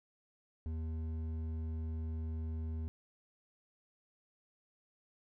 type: tone with hard clipping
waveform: sine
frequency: 80.1 Hz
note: E2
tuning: 49 cents flat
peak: -38 dBFS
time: 0.66-2.88 s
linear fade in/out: 0 ms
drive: 8 dB
effects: none